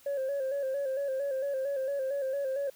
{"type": "tone with vibrato", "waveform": "sine", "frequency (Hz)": 545, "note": "C#5", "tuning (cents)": -29, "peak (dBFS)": -27, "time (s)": [0.06, 2.7], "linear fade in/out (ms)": 5, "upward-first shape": "square", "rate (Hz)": 4.4, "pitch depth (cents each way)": 55, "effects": ["tanh soft clip ceiling -27 dBFS", "white hiss -59 dBFS RMS until 2.75 s"]}